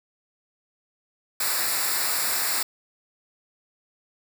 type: noise with comb filter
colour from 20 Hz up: white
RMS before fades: -25 dBFS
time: 1.4-2.63 s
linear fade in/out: 5 ms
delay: 0.32 ms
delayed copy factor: -0.75
effects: none